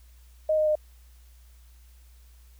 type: tone with pitch steps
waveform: sine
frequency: 622.3 / 616.2 / 610.2 Hz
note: D#5 / D#5 / D#5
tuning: 0 / -17 / -34 cents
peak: -20 dBFS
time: 0.49-0.754 s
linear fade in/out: 5 ms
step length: 88 ms
effects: added 60 Hz sine -50 dBFS peak until 2.59 s + white hiss -63 dBFS RMS until 2.59 s